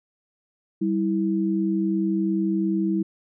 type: tone pair together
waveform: sine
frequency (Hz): 194.33 / 325.7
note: G3 / E4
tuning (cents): -15 / -21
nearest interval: major sixth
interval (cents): 894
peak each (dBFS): -23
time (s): 0.81-3.03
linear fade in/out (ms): 10
effects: none